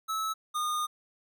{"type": "tone pair in turn", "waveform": "square", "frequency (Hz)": [1300, 1223.1], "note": ["E6", "D#6"], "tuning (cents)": [-24, -30], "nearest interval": "minor second", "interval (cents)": 106, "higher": "first", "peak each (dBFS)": [-30, -29], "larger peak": "second", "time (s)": [[0.08, 0.34], [0.54, 0.87]], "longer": "second", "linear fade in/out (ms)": 20, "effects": []}